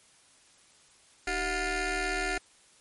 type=ring-modulated tone; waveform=15% pulse; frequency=344 Hz; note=F4; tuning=26 cents flat; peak=-19 dBFS; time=1.27-2.38 s; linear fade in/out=5 ms; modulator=1070 Hz; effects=white hiss -60 dBFS RMS until 2.8 s + MP3 48 kbps